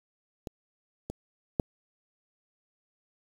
clicks, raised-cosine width 2 ms, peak -23 / -22 / -11 dBFS, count 3, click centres 0.472 / 1.1 / 1.598 s, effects 7-bit

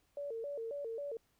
sine tone with vibrato, 510 Hz, C5, 44 cents flat, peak -38 dBFS, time 0.17-1.17 s, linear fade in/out 2 ms, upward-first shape square, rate 3.7 Hz, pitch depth 200 cents each way, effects pink hiss -75 dBFS RMS until 1.39 s

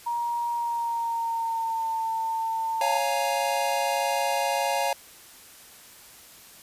sine tone with pitch glide, 945 to 898.7 Hz, A#5 to A5, +23 to +36 cents, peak -25 dBFS, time 0.06-2.99 s, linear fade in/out 10 ms, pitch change -87 cents, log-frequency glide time 0.51-1.9 s
square chord, Bb minor seventh, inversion first, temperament equal, 554.4 / 698.5 / 830.6 / 932.3 Hz, Db5 / F5 / Ab5 / Bb5, 0 / 0 / 0 / 0 cents, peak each -30 / -30 / -29 / -31 dBFS, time 2.81-4.93 s, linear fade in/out 2 ms
effects white hiss -49 dBFS RMS until 6.62 s + resampled to 32000 Hz

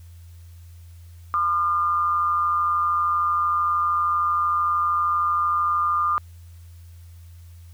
sine tone with amplitude modulation, 1206 Hz, D6, 46 cents sharp, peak -16 dBFS, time 1.34-6.18 s, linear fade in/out 0 ms, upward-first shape sine, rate 173 Hz, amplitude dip 55%, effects added 85 Hz sine -41 dBFS peak until 7.73 s + white hiss -59 dBFS RMS until 7.73 s

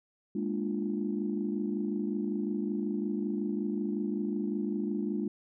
sine chord, Bb dominant seventh, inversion third, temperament equal with one note detuned, 207.7 / 233.1 / 296.4 / 349.2 Hz, Ab3 / Bb3 / D4 / F4, 0 / 0 / +16 / 0 cents, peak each -32 / -37 / -35 / -36 dBFS, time 0.35-5.28 s, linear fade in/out 5 ms, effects tanh soft clip ceiling -19 dBFS

